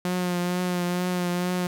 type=tone with vibrato; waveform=sawtooth; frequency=178.6 Hz; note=F3; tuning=39 cents sharp; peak=-20 dBFS; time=0.05-1.67 s; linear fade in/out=2 ms; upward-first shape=triangle; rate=2.2 Hz; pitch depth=29 cents each way; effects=none